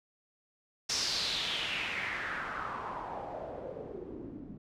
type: noise with low-pass filter sweep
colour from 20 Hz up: white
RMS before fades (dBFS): -37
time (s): 0.89-4.58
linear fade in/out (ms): 10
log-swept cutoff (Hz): 5700 to 240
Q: 4
effects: none